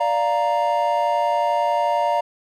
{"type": "chord", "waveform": "triangle", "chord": "Bb major", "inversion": "first", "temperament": "equal", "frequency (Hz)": [587.3, 698.5, 932.3], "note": ["D5", "F5", "Bb5"], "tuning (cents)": [0, 0, 0], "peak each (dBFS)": [-21, -20, -19], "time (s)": [0, 2.21], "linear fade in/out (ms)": 10, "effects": []}